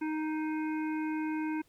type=harmonic tone with a mistuned harmonic; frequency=311.1 Hz; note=D#4; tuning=in tune; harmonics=1 / 3 / 5 / 7 / 8; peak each=-31 / -41 / -45 / -48 / -49 dBFS; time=0.01-1.62 s; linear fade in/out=10 ms; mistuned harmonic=7; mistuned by=-17 cents; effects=pink hiss -68 dBFS RMS until 1.68 s